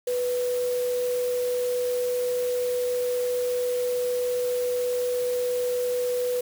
sine tone in noise, 494.2 Hz, B4, 1 cent sharp, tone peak -23 dBFS, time 0.07-6.41 s, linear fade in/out 5 ms, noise white, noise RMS -39 dBFS, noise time 0.07-6.41 s, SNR +13 dB, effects none

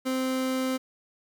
30% pulse tone, 260.1 Hz, C4, 10 cents flat, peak -23 dBFS, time 0.05-0.78 s, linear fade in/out 20 ms, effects 10-bit

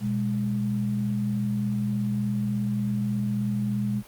sine tone pair together, 122.25 / 205.6 Hz, B2 / G#3, -17 / -17 cents, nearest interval major sixth, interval 900 cents, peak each -28 / -25 dBFS, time 0-4.03 s, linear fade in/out 50 ms, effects pink hiss -49 dBFS RMS until 4.07 s + Opus 48 kbps

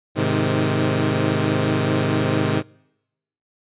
15% pulse chord, Ab major, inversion none, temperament equal with one note detuned, 105.21 / 130.81 / 155.56 Hz, Ab2 / C3 / Eb3, +23 / 0 / 0 cents, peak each -16 dBFS, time 0.15-2.63 s, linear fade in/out 50 ms, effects noise-tail reverb RT60 0.9 s tail -26 dB re dry + resampled to 8000 Hz

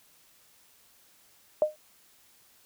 sine tone with exponential decay, 611 Hz, D#5, 32 cents flat, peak -16 dBFS, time 1.62-1.76 s, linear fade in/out 1 ms, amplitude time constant 29 ms, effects white hiss -61 dBFS RMS until 2.65 s

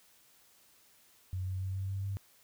sine tone with pitch steps, 92.5 / 93.68 / 94.88 / 96.09 / 97.32 / 98.57 Hz, F#2 / F#2 / F#2 / G2 / G2 / G2, 0 / +22 / +44 / -34 / -12 / +10 cents, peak -33 dBFS, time 1.33-2.17 s, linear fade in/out 0 ms, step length 140 ms, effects white hiss -64 dBFS RMS until 2.43 s

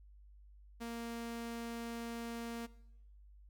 sawtooth tone, 232.8 Hz, A#3, 2 cents flat, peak -37 dBFS, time 0.8-2.67 s, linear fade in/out 20 ms, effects noise-tail reverb RT60 0.9 s tail -20 dB re dry + added 50 Hz sine -56 dBFS peak until 3.49 s

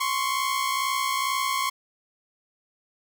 sawtooth tone pair together, 1046.5 / 1108.7 Hz, C6 / C#6, 0 / 0 cents, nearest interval minor second, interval 100 cents, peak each -23 dBFS, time 0-1.7 s, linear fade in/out 10 ms, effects none

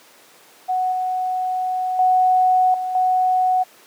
sine tone with level steps, 740 Hz, F#5, in tune, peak -17 / -19 / -12 / -21 / -14 dBFS, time 0.68-3.64 s, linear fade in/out 20 ms, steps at 0.92 / 1.99 / 2.74 / 2.95 s, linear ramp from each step 2 ms, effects pink hiss -48 dBFS RMS until 3.86 s + high-pass 400 Hz 12 dB/octave

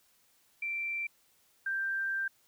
sine tone pair in turn, 2349 / 1576.4 Hz, D7 / G6, 0 / +9 cents, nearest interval perfect fifth, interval 691 cents, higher first, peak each -32 / -30 dBFS, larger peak second, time 0.62-1.07 / 1.66-2.28 s, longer second, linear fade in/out 5 ms, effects white hiss -68 dBFS RMS until 2.47 s

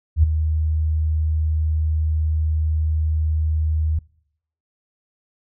sine tone with ADSR envelope, 78.1 Hz, D#2, 7 cents sharp, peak -8 dBFS, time 0.16-3.99 s, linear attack 73 ms, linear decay 10 ms, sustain -9 dB, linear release 6 ms, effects noise-tail reverb RT60 0.7 s tail -24 dB re dry

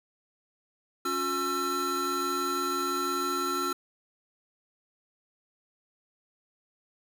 square tone cluster, 278 / 359.3 / 1344 Hz, C#4 / F4 / E6, +5 / +49 / +33 cents, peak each -37 / -34 / -30 dBFS, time 1.05-3.73 s, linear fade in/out 5 ms, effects none

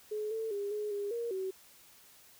sine tone with pitch steps, 425.2 / 445.2 / 404.2 / 420.6 / 406.3 / 469.1 / 379.3 Hz, G#4 / A4 / G#4 / G#4 / G#4 / A#4 / F#4, +41 / +20 / -47 / +22 / -38 / +11 / +43 cents, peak -33 dBFS, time 0.11-1.51 s, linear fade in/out 10 ms, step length 200 ms, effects white hiss -59 dBFS RMS until 2.39 s

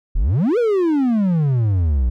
triangle exponential two-way sweep, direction up then down, 33.61 to 499.3 to 57.8 Hz, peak -12 dBFS, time 0.15-2.1 s, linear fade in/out 10 ms, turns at 0.58 s, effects none

